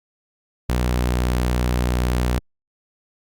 sawtooth tone, 61.3 Hz, B1, 12 cents flat, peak -14 dBFS, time 0.69-2.39 s, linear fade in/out 5 ms, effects Opus 48 kbps

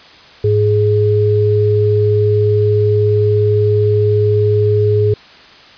sine tone pair together, 104.89 / 418.6 Hz, G#2 / G#4, +18 / +14 cents, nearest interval 2 octaves, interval 2396 cents, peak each -12 dBFS, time 0.44-5.14 s, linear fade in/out 5 ms, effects white hiss -40 dBFS RMS until 5.77 s + resampled to 11025 Hz

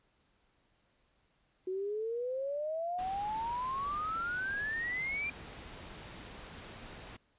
sine exponential sweep, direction up, 366.7 to 2400 Hz, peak -33 dBFS, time 1.67-5.3 s, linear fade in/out 5 ms
pink noise, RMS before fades -48 dBFS, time 2.98-7.17 s, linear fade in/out 10 ms
effects pink hiss -73 dBFS RMS until 7.38 s + resampled to 8000 Hz

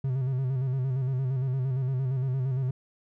triangle tone with vibrato, 130.81 Hz, C3, in tune, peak -23 dBFS, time 0.04-2.71 s, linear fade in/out 5 ms, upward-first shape square, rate 8.7 Hz, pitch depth 55 cents each way, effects none

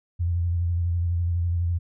sine tone with vibrato, 86.2 Hz, F2, 22 cents flat, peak -21 dBFS, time 0.19-1.79 s, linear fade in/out 20 ms, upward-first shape square, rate 12 Hz, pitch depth 31 cents each way, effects none

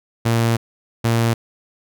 sawtooth tone bursts at uneven times, 115.6 Hz, A#2, 14 cents flat, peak -11 dBFS, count 2, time 0.25-0.57 / 1.04-1.34 s, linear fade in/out 10 ms, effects none

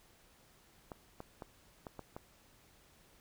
clicks, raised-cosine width 1 ms, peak -30 dBFS, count 6, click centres 0.918 / 1.204 / 1.422 / 1.868 / 1.993 / 2.165 s, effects pink hiss -65 dBFS RMS until 3.2 s

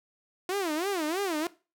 sawtooth tone with vibrato, 349.2 Hz, F4, in tune, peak -24 dBFS, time 0.49-1.47 s, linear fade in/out 2 ms, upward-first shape sine, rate 3.1 Hz, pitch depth 260 cents each way, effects noise-tail reverb RT60 0.3 s tail -18 dB re dry

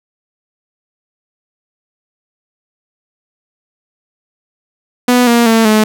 sawtooth tone with pitch steps, 246.9 / 235.9 / 225.4 / 215.3 Hz, B3 / A#3 / A3 / A3, 0 / +21 / +42 / -37 cents, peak -3 dBFS, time 5.08-5.84 s, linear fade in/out 5 ms, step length 190 ms, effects none

